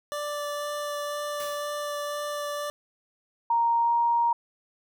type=tone with vibrato; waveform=25% pulse; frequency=586 Hz; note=D5; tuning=4 cents flat; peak=-26 dBFS; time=0.12-2.7 s; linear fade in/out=0 ms; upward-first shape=sine; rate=2 Hz; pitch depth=8 cents each way
type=noise with exponential decay; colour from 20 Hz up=white; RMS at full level=-39 dBFS; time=1.4-1.86 s; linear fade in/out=0 ms; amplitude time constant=100 ms
type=tone with pitch glide; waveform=sine; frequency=932.3 to 938.8 Hz; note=A#5 to A#5; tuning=0 to +12 cents; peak=-20 dBFS; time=3.5-4.33 s; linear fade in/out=5 ms; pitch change=+12 cents; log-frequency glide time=3.81-3.91 s
effects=none